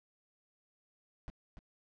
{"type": "noise with echo", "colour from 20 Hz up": "brown", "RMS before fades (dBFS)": -43, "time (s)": [1.28, 1.3], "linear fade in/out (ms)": 0, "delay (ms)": 290, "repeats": 1, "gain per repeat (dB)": -7, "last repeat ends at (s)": 1.59, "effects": ["low-pass 5000 Hz 12 dB/octave"]}